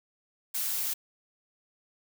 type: noise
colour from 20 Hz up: blue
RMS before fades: -31 dBFS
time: 0.54-0.94 s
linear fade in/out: 10 ms
effects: none